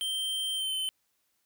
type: tone with pitch glide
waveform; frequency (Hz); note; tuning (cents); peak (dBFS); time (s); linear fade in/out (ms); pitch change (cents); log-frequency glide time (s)
square; 3136 to 3064; G7 to G7; 0 to -40; -30; 0.01-0.89; 0; -40; 0.54-0.75
effects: white hiss -75 dBFS RMS until 1.45 s